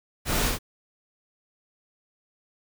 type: noise with echo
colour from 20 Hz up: pink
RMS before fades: -26 dBFS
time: 0.25-0.53 s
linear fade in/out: 50 ms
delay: 59 ms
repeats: 1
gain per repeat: -2 dB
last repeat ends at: 0.589 s
effects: none